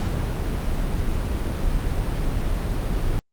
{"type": "noise", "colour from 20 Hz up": "brown", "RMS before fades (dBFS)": -23, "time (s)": [0, 3.19], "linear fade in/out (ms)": 0, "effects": ["Opus 48 kbps"]}